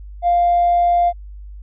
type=tone with tanh clipping; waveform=triangle; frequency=698.5 Hz; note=F5; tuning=in tune; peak=-11 dBFS; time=0.22-1.13 s; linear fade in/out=50 ms; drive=1 dB; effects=added 50 Hz sine -32 dBFS peak until 1.62 s + resampled to 8000 Hz

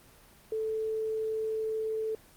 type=tone; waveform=sine; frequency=439.1 Hz; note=A4; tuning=4 cents flat; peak=-29 dBFS; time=0.52-2.15 s; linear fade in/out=2 ms; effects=pink hiss -57 dBFS RMS until 2.36 s + Opus 24 kbps

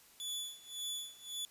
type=tone with tremolo; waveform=sawtooth; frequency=3449 Hz; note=A7; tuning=35 cents flat; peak=-34 dBFS; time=0.2-1.45 s; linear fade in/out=0 ms; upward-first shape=sine; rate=1.8 Hz; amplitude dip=90%; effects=white hiss -62 dBFS RMS until 1.5 s + resampled to 32000 Hz

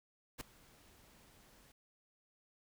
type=noise with ADSR envelope; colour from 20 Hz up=pink; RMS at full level=-41 dBFS; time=0.38-1.72 s; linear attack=30 ms; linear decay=3 ms; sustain=-23 dB; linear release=4 ms; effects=none

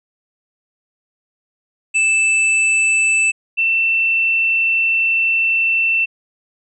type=tone pair in turn; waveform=square / sine; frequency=2637 / 2682 Hz; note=E7 / E7; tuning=0 / +29 cents; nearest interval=unison; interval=29 cents; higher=second; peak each=-13 dBFS; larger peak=neither; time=1.94-3.32 / 3.57-6.06 s; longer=second; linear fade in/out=20 ms; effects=resampled to 24000 Hz

